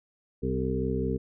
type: harmonic tone with a mistuned harmonic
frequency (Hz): 64.8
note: C2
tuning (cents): -16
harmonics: 1 / 2 / 3 / 4 / 6 / 7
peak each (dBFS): -33 / -33 / -33 / -33 / -33 / -33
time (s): 0.42-1.18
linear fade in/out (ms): 20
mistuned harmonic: 7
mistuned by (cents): -16
effects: none